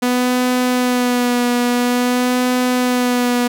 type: tone with vibrato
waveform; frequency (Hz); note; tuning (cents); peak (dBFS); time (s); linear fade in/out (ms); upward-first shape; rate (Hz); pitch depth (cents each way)
sawtooth; 246.9; B3; 0; -10; 0.02-3.48; 10; sine; 0.49; 26
effects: none